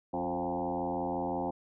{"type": "tone with frequency modulation", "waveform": "sine", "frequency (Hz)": 530, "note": "C5", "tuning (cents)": 22, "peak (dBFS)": -30, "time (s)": [0.13, 1.51], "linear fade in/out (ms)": 10, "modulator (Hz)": 85.7, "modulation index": 4.1, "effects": []}